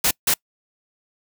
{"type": "noise bursts at uneven times", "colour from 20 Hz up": "white", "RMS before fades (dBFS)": -18, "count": 2, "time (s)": [[0.04, 0.11], [0.27, 0.34]], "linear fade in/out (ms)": 5, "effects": ["noise-tail reverb RT60 0.1 s tail -26 dB re dry"]}